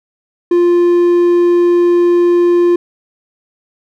triangle tone, 349.2 Hz, F4, in tune, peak -5 dBFS, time 0.51-2.76 s, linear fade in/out 5 ms, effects none

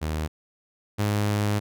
sawtooth tone pair in turn, 77.78 / 103.82 Hz, D#2 / G#2, 0 / 0 cents, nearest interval perfect fourth, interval 500 cents, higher second, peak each -22 / -18 dBFS, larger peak second, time 0.01-0.28 / 0.98-1.6 s, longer second, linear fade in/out 20 ms, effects none

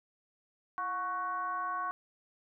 sine tone with frequency modulation, 1108.7 Hz, C#6, in tune, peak -32 dBFS, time 0.78-1.91 s, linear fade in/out 0 ms, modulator 387 Hz, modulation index 0.76, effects none

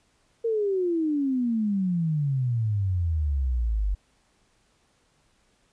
sine exponential sweep, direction down, 466.2 to 47.23 Hz, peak -22 dBFS, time 0.44-3.95 s, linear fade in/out 10 ms, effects pink hiss -66 dBFS RMS until 5.72 s + resampled to 22050 Hz

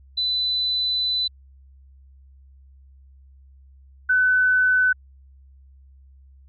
sine tone pair in turn, 4000 / 1506.1 Hz, B7 / F#6, +21 / +30 cents, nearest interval octave + perfect fourth, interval 1691 cents, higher first, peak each -20 / -15 dBFS, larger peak second, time 0.17-1.28 / 4.09-4.93 s, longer first, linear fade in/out 10 ms, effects added 67 Hz sine -47 dBFS peak until 6.48 s

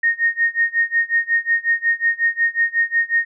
sine tone with tremolo, 1852 Hz, A#6, 12 cents flat, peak -12 dBFS, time 0.03-3.25 s, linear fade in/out 5 ms, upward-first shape sine, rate 5.5 Hz, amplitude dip 95%, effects none

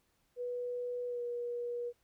sine tone with pitch glide, 490 to 480.5 Hz, B4 to B4, -14 to -48 cents, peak -35 dBFS, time 0.36-1.93 s, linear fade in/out 50 ms, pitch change -34 cents, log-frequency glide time 1.07-1.22 s, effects pink hiss -75 dBFS RMS until 2.03 s

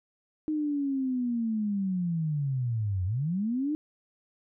sine linear two-way sweep, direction down then up, 311.1 to 88 to 311.1 Hz, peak -26 dBFS, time 0.48-3.75 s, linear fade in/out 0 ms, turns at 3.05 s, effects none

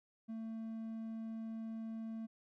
triangle tone, 223.8 Hz, A3, 30 cents sharp, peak -39 dBFS, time 0.28-2.27 s, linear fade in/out 20 ms, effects none

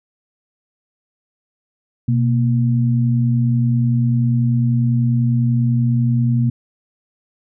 sine tone pair together, 124.1 / 234.3 Hz, B2 / A#3, +9 / +9 cents, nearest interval major seventh, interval 1100 cents, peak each -14 / -19 dBFS, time 2.08-6.5 s, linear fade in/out 5 ms, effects none

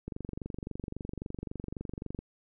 click train, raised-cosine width 3 ms, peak -24 dBFS, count 51, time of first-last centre 0.08-2.19 s, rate 23.7 Hz, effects none

